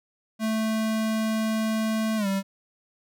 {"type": "tone with pitch glide", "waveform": "square", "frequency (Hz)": [220, 194.87], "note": ["A3", "G3"], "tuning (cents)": [0, -10], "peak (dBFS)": -24, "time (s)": [0.39, 2.43], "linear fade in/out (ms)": 50, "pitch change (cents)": -210, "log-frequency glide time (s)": [2.17, 2.27], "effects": []}